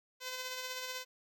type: tone with tremolo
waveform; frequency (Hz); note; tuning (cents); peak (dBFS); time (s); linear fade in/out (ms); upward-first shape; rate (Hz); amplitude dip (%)
5% pulse; 510; C5; -44; -26; 0.2-1.05; 50; sine; 16; 35
effects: none